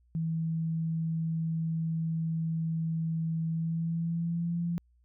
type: tone with pitch glide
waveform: sine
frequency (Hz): 162.4 to 170.97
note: E3 to F3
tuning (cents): -26 to -37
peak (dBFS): -28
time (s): 0.15-4.78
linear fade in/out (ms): 0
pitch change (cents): +89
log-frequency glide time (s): 3.48-4.59
effects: added 60 Hz sine -62 dBFS peak until 5.04 s